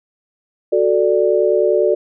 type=chord; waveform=sine; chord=D major; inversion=first; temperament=equal; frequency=370 / 440 / 587.3 Hz; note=F#4 / A4 / D5; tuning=0 / 0 / 0 cents; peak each=-16 dBFS; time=0.72-1.95 s; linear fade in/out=10 ms; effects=none